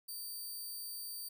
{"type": "tone", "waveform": "10% pulse", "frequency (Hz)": 4636, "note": "D8", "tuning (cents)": -23, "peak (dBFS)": -35, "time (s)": [0.08, 1.29], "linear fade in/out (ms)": 10, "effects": []}